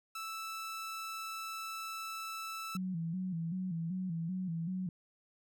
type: tone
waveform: sawtooth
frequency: 1318.5 Hz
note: E6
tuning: in tune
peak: -36 dBFS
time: 0.15-2.77 s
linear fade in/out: 5 ms
type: tone with vibrato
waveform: sine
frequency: 175.1 Hz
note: F3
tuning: 5 cents sharp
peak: -34 dBFS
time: 2.75-4.89 s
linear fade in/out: 2 ms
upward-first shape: square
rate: 2.6 Hz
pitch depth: 100 cents each way
effects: none